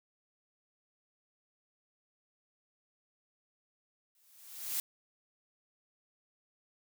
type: noise with exponential growth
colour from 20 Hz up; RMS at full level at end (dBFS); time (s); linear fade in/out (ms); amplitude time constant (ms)
blue; -32; 4.15-4.8; 1; 140
effects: none